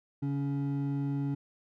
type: tone pair together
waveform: triangle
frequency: 140.3 / 280.6 Hz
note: C#3 / C#4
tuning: +21 / +21 cents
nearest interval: octave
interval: 1200 cents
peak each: -29 / -31 dBFS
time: 0.22-1.35 s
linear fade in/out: 10 ms
effects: none